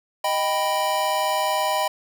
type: chord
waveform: square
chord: Eb augmented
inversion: none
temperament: equal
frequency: 622.3 / 784 / 987.8 Hz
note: Eb5 / G5 / B5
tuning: 0 / 0 / 0 cents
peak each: -26 / -26 / -25 dBFS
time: 0.24-1.88 s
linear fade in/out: 5 ms
effects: none